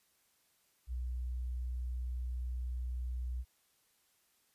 sine tone, 61.74 Hz, B1, in tune, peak -35 dBFS, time 0.87-3.45 s, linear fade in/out 50 ms, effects white hiss -73 dBFS RMS until 4.54 s + resampled to 32000 Hz

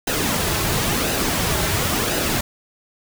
pink noise with flanger, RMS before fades -21 dBFS, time 0.07-2.41 s, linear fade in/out 5 ms, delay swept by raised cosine 0.88 to 4.18 ms, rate 0.96 Hz, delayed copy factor -0.5, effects none

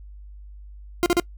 40% pulse tone bursts, 349.2 Hz, F4, in tune, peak -15 dBFS, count 3, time 1.03-1.198 s, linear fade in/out 0 ms, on 30 ms, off 39 ms, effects noise-tail reverb RT60 0.1 s tail -23 dB re dry + added 50 Hz sine -39 dBFS peak until 1.37 s

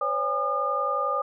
sine tone cluster, 514 / 565 / 814 / 1214 Hz, C5 / C#5 / G#5 / D#6, -31 / +33 / -35 / -43 cents, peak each -32 / -30 / -34 / -25 dBFS, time 0.01-1.22 s, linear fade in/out 5 ms, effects none

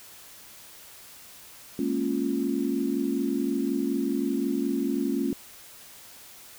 sine chord, Bb minor seventh, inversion third, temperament equal, 207.7 / 233.1 / 277.2 / 349.2 Hz, Ab3 / Bb3 / Db4 / F4, 0 / 0 / 0 / 0 cents, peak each -33 / -30 / -27 / -31 dBFS, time 1.79-5.33 s, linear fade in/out 2 ms, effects white hiss -48 dBFS RMS until 6.58 s

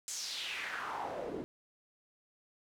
pink noise with band-pass filter sweep, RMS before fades -40 dBFS, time 0.08-1.44 s, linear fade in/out 0 ms, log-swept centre 7400 to 310 Hz, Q 3.1, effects none

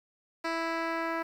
10% pulse tone with low-pass filter sweep, 329.6 Hz, E4, in tune, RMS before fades -32 dBFS, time 0.44-1.23 s, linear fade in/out 10 ms, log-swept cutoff 4600 to 2000 Hz, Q 0.84, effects 9-bit

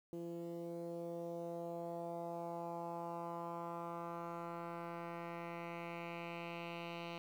10% pulse tone with low-pass filter sweep, 170 Hz, F3, 46 cents flat, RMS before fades -45 dBFS, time 0.13-7.18 s, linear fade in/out 0 ms, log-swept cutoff 380 to 3300 Hz, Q 2.4, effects 11-bit

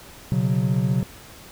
triangle chord, B suspended second, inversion none, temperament equal with one note detuned, 123.47 / 138.59 / 183.83 Hz, B2 / C#3 / F#3, 0 / 0 / -11 cents, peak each -21 dBFS, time 0.32-1.03 s, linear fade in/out 0 ms, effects pink hiss -44 dBFS RMS until 1.51 s

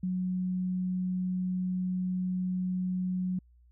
sine tone, 183.4 Hz, F#3, 15 cents flat, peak -28 dBFS, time 0.03-3.39 s, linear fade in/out 5 ms, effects added 60 Hz sine -57 dBFS peak until 3.71 s

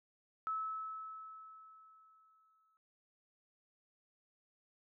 sine tone with exponential decay, 1300 Hz, E6, 24 cents flat, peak -34 dBFS, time 0.47-2.77 s, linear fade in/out 0 ms, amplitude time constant 500 ms, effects none

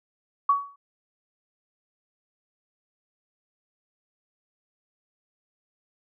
sine tone with exponential decay, 1127 Hz, C#6, 28 cents sharp, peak -14 dBFS, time 0.49-0.76 s, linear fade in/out 5 ms, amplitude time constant 57 ms, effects none

